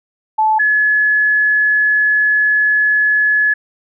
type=tone pair in turn; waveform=sine; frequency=869 / 1704.2 Hz; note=A5 / G#6; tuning=-22 / +44 cents; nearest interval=octave; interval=1166 cents; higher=second; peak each=-10 dBFS; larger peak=neither; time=0.38-0.59 / 0.59-3.54 s; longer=second; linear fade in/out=10 ms; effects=none